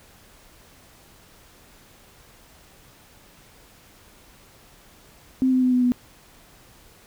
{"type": "tone with pitch steps", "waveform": "sine", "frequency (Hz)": [260, 256.6, 253.2, 249.8, 246.5], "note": ["C4", "C4", "B3", "B3", "B3"], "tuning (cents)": [-11, -34, 43, 20, -3], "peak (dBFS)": -16, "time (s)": [5.42, 5.92], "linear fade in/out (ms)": 0, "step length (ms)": 100, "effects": ["pink hiss -52 dBFS RMS until 7.06 s"]}